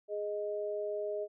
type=tone pair together; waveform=sine; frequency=415.3 / 622.2 Hz; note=G#4 / D#5; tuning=0 / 0 cents; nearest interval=perfect fifth; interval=700 cents; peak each=-36 / -36 dBFS; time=0.08-1.28 s; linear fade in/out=50 ms; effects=none